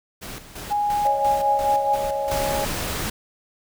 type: noise with tremolo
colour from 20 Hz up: pink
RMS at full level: -35 dBFS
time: 0.21-2.34 s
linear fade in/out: 20 ms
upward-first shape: square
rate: 2.9 Hz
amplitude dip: 65%
type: tone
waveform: sine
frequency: 826 Hz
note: G#5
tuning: 10 cents flat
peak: -19 dBFS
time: 0.7-1.96 s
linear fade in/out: 20 ms
type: chord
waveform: sine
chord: C# suspended second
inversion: none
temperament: equal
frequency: 554.4 / 622.3 / 830.6 Hz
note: C#5 / D#5 / G#5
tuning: 0 / 0 / 0 cents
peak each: -25 / -30 / -26 dBFS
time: 1.05-2.65 s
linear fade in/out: 5 ms
type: noise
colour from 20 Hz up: pink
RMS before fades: -27 dBFS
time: 2.31-3.1 s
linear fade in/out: 5 ms
effects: none